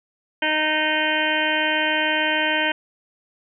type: harmonic tone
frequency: 308.9 Hz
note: D#4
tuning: 12 cents flat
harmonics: 1 / 2 / 3 / 5 / 6 / 7 / 8 / 9 / 10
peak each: -29 / -27 / -27 / -25 / -26 / -30 / -28 / -30 / -27 dBFS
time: 0.42-2.72 s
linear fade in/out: 5 ms
effects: none